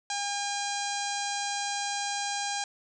harmonic tone, 808 Hz, G#5, 48 cents flat, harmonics 1 / 2 / 3 / 4 / 5 / 6 / 7 / 8 / 9 / 10, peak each -33 / -38 / -41 / -41 / -39 / -41 / -41 / -40 / -42 / -43 dBFS, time 0.1-2.64 s, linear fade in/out 2 ms, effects none

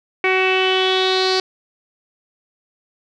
sawtooth tone with low-pass filter sweep, 375.5 Hz, F#4, 26 cents sharp, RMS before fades -17 dBFS, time 0.24-1.4 s, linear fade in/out 2 ms, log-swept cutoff 2300 to 4600 Hz, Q 6.1, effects none

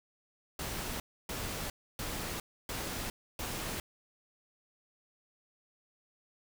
pink noise bursts, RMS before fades -38 dBFS, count 5, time 0.59-3.8 s, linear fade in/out 2 ms, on 410 ms, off 290 ms, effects none

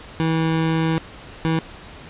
25% pulse tone bursts at uneven times, 161.8 Hz, E3, 32 cents flat, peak -14 dBFS, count 2, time 0.2-0.98 / 1.45-1.59 s, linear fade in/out 0 ms, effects pink hiss -40 dBFS RMS until 2.09 s + resampled to 8000 Hz

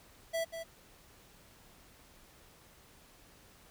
square tone with echo, 659.3 Hz, E5, in tune, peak -32 dBFS, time 0.33-0.45 s, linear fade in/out 20 ms, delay 190 ms, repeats 1, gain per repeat -8 dB, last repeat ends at 0.64 s, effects pink hiss -60 dBFS RMS until 3.7 s

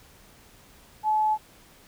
sine tone, 860 Hz, A5, 40 cents flat, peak -20 dBFS, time 1.03-1.38 s, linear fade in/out 50 ms, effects pink hiss -54 dBFS RMS until 1.87 s

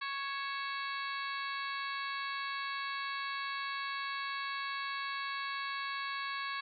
harmonic tone with a mistuned harmonic, 554.4 Hz, C#5, in tune, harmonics 2 / 3 / 4 / 5 / 6 / 7 / 8, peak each -39 / -41 / -44 / -47 / -50 / -47 / -48 dBFS, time 0.01-6.61 s, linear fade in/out 10 ms, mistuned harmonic 5, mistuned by -69 cents, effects none

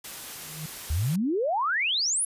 white noise, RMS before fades -39 dBFS, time 0.04-1.16 s, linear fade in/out 5 ms
sine tone with exponential growth, 155.3 Hz, D#3, 3 cents flat, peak -31 dBFS, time 0.27-0.66 s, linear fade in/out 5 ms, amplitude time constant 84 ms
sine exponential sweep, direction up, 68.8 to 11175 Hz, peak -23 dBFS, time 0.9-2.25 s, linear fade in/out 5 ms
effects resampled to 32000 Hz

